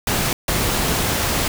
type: noise bursts at uneven times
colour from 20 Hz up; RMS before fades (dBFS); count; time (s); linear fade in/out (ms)
pink; -20; 2; 0.07-0.33 / 0.48-1.48; 2
effects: none